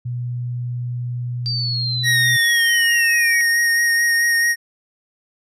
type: tone with pitch glide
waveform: sine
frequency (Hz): 122.2 to 124.19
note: B2 to B2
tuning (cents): -18 to +10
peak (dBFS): -22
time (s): 0.05-2.37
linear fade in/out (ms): 10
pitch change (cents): +28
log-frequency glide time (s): 1.94-2.07
type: linear sweep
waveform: sine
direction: down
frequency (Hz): 4699 to 2201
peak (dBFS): -21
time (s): 1.46-3.41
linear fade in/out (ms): 0
type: tone with vibrato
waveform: square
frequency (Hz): 1864.7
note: A#6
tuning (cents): 0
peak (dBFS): -15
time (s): 2.03-4.56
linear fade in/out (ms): 50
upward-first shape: sine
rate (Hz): 4.6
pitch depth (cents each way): 16
effects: resampled to 32000 Hz